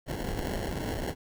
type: noise with sample-and-hold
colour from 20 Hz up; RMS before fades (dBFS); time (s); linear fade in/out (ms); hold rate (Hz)
pink; -33; 0.06-1.15; 50; 1225
effects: none